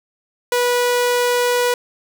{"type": "tone", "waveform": "sawtooth", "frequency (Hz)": 488.7, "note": "B4", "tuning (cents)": -18, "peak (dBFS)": -11, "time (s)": [0.52, 1.74], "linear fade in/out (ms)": 2, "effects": []}